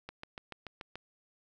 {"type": "click train", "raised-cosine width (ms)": 0.3, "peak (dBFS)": -26, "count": 7, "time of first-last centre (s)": [0.09, 0.956], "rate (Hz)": 6.93, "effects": []}